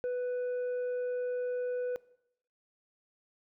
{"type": "tone with tanh clipping", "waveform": "triangle", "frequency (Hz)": 495.5, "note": "B4", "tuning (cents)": 6, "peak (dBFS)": -31, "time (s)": [0.04, 1.96], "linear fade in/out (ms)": 0, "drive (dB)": 8, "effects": ["noise-tail reverb RT60 0.8 s tail -21 dB re dry"]}